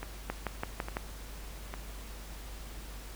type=two click trains; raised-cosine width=0.5 ms; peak=-23 / -17 dBFS; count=3 / 5; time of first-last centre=0.03-1.739 / 0.3-0.969 s; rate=1.17 / 5.98 Hz; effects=added 50 Hz sine -43 dBFS peak until 3.15 s + pink hiss -49 dBFS RMS until 3.15 s